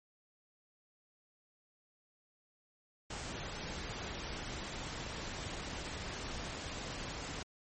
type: noise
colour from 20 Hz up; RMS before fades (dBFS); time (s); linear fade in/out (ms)
pink; -42; 3.1-7.43; 5
effects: MP3 32 kbps